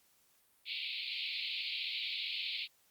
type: band-pass noise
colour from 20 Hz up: white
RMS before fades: -39 dBFS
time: 0.65-2.68 s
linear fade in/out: 50 ms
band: 2200 to 4400 Hz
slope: 96 dB/octave
effects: white hiss -70 dBFS RMS until 2.9 s + Opus 48 kbps

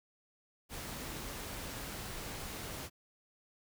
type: noise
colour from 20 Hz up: pink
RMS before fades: -43 dBFS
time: 0.69-2.9 s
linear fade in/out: 50 ms
effects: none

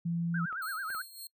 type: tone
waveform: sine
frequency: 169.4 Hz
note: E3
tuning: 48 cents sharp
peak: -29 dBFS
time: 0.05-0.46 s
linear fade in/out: 10 ms
type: tone with vibrato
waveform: sine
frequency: 1427 Hz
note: F6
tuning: 37 cents sharp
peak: -34 dBFS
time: 0.34-1.02 s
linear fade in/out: 5 ms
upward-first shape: sine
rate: 9.1 Hz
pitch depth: 210 cents each way
type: clicks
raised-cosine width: 0.5 ms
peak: -35 dBFS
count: 3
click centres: 0.527 / 0.903 / 0.949 s
type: tone with tremolo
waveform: 15% pulse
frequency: 4242 Hz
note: C8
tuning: 23 cents sharp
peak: -35 dBFS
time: 0.62-1.27 s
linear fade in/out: 2 ms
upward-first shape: sine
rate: 3.6 Hz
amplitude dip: 65%
effects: noise-tail reverb RT60 0.1 s tail -25 dB re dry

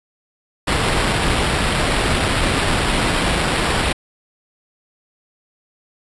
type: noise with sample-and-hold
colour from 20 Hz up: pink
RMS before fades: -18 dBFS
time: 0.67-3.93 s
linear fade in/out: 10 ms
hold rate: 6300 Hz
effects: resampled to 24000 Hz

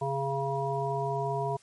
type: harmonic tone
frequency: 137.5 Hz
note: C#3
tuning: 14 cents flat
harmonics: 1 / 3 / 5 / 7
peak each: -33 / -33 / -33 / -33 dBFS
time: 0.01-1.57 s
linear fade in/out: 10 ms
effects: white hiss -60 dBFS RMS until 1.62 s + MP3 48 kbps

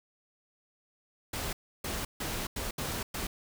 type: noise bursts at uneven times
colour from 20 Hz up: pink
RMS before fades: -35 dBFS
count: 6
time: 1.33-1.53 / 1.84-2.05 / 2.2-2.47 / 2.56-2.71 / 2.78-3.03 / 3.14-3.27 s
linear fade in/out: 5 ms
effects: none

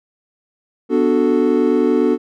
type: chord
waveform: triangle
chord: B minor seventh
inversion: none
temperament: equal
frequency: 246.9 / 293.7 / 370 / 440 Hz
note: B3 / D4 / F#4 / A4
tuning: 0 / 0 / 0 / 0 cents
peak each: -16 dBFS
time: 0.89-2.18 s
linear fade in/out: 50 ms
effects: none

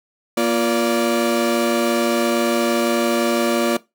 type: tone cluster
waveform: 35% pulse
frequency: 237.2 / 348.8 / 580 Hz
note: A#3 / F4 / D5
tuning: +30 / -2 / -22 cents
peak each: -19 dBFS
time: 0.37-3.77 s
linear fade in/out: 5 ms
effects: noise-tail reverb RT60 0.2 s tail -19 dB re dry

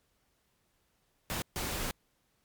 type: noise bursts at uneven times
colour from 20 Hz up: pink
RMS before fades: -35 dBFS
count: 2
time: 1.3-1.42 / 1.56-1.91 s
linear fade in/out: 0 ms
effects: pink hiss -74 dBFS RMS until 2.44 s + MP3 96 kbps

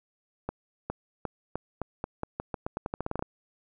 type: accelerating click train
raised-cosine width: 1 ms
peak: -17 dBFS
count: 19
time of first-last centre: 0.49-3.225 s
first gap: 410 ms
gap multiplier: 0.86
effects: none

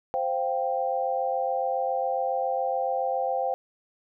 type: chord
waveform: sine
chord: C suspended fourth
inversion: none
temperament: just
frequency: 523.3 / 697.7 / 784.9 Hz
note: C5 / F5 / G5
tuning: 0 / -2 / +2 cents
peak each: -28 / -30 / -28 dBFS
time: 0.14-3.54 s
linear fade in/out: 0 ms
effects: none

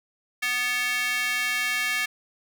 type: tone with high-pass filter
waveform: square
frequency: 246.9 Hz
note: B3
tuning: in tune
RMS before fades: -26 dBFS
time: 0.42-2.06 s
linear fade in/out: 10 ms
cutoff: 2000 Hz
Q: 3.3
effects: none

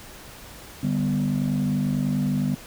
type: chord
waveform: sine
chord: G major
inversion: second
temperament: equal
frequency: 146.83 / 196 / 246.9 Hz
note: D3 / G3 / B3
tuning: 0 / 0 / 0 cents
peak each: -24 dBFS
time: 0.83-2.55 s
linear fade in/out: 5 ms
effects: tanh soft clip ceiling -16 dBFS + pink hiss -43 dBFS RMS until 2.66 s

